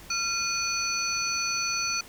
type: tone cluster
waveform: sine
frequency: 1372 / 2464 / 4437 / 5970 Hz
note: F6 / D#7 / C#8 / F#8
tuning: -31 / -17 / +1 / +15 cents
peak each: -33 / -31 / -31 / -31 dBFS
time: 0.1-2.01 s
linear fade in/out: 5 ms
effects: pink hiss -48 dBFS RMS until 2.08 s